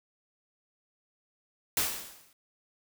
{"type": "noise with exponential decay", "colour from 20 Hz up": "white", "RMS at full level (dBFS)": -25, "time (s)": [1.77, 2.33], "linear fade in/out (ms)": 2, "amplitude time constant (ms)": 120, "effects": []}